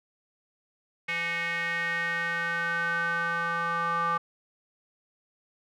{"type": "tone with band-pass filter sweep", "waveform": "square", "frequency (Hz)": 169, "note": "E3", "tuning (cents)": 43, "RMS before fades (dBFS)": -29, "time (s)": [1.08, 4.18], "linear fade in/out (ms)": 10, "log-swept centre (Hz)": [2200, 1200], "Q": 5.5, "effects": []}